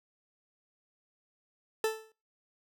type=tone with exponential decay; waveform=40% pulse; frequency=440 Hz; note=A4; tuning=in tune; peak=-23 dBFS; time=1.84-2.12 s; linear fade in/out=2 ms; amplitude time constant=59 ms; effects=noise-tail reverb RT60 0.3 s tail -20 dB re dry